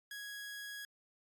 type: tone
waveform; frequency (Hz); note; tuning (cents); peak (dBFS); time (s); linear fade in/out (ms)
sawtooth; 1661.2; G#6; 0; -40; 0.11-0.85; 2
effects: AAC 64 kbps